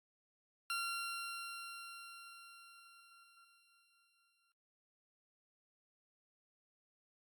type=tone with exponential decay; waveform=20% pulse; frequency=1376 Hz; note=F6; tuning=26 cents flat; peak=-31 dBFS; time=0.7-4.52 s; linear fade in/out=1 ms; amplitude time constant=830 ms; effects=noise-tail reverb RT60 0.7 s tail -26 dB re dry + AAC 64 kbps